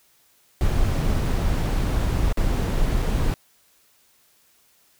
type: noise with dropouts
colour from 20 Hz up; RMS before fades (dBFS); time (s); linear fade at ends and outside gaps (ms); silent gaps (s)
brown; -21; 0.61-3.34; 0; 2.326-2.373 / 3.021-3.025
effects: white hiss -60 dBFS RMS until 4.99 s